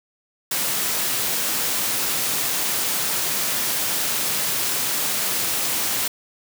white high-pass noise, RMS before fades -23 dBFS, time 0.51-6.08 s, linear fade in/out 5 ms, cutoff 100 Hz, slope 48 dB/octave, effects none

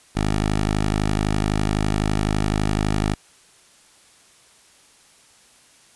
10% pulse tone, 51.91 Hz, G#1, in tune, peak -11 dBFS, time 0.15-3.15 s, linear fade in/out 20 ms, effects white hiss -53 dBFS RMS until 5.95 s + resampled to 24000 Hz

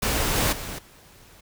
pink noise with level steps, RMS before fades -24 / -22 / -34 / -51 dBFS, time 0.02-1.41 s, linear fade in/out 10 ms, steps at 0.36 / 0.52 / 0.78 s, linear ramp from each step 10 ms, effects none

